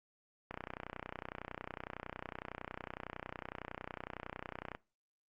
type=click train; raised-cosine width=0.5 ms; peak=-26 dBFS; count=132; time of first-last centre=0.51-4.749 s; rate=30.9 Hz; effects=noise-tail reverb RT60 0.3 s tail -22 dB re dry + Opus 48 kbps